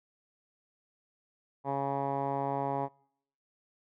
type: tone with low-pass filter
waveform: 10% pulse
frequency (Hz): 138.59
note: C#3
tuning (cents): 0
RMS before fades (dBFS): -32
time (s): 1.64-2.89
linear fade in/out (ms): 50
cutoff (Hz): 920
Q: 3.5
effects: noise-tail reverb RT60 0.7 s tail -26 dB re dry